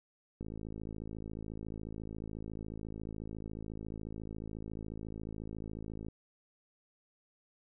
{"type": "click train", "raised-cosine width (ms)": 3, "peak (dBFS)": -30, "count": 308, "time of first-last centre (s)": [0.41, 6.085], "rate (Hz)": 54.1, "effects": []}